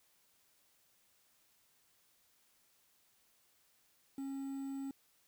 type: tone with quantisation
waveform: triangle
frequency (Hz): 272.7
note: C#4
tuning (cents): -28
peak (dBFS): -37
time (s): 4.18-4.91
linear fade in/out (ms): 2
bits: 10
effects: white hiss -72 dBFS RMS until 5.27 s